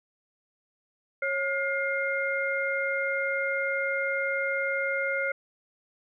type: tone cluster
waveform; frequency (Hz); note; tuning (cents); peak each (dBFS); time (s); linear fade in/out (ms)
sine; 547 / 1427 / 2115; C#5 / F6 / C7; -23 / +37 / +18; -30; 1.22-5.32; 5
effects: none